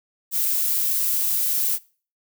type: noise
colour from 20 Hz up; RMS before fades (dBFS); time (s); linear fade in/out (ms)
violet; -22; 0.31-1.79; 50
effects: noise-tail reverb RT60 0.4 s tail -22 dB re dry